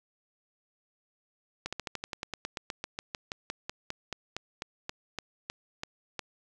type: slowing click train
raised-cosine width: 0.2 ms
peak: -17 dBFS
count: 27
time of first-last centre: 1.66-6.193 s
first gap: 66 ms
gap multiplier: 1.07
effects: none